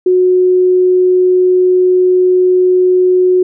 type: tone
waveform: sine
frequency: 366 Hz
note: F#4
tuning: 19 cents flat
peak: -6 dBFS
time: 0.06-3.43 s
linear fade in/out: 5 ms
effects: none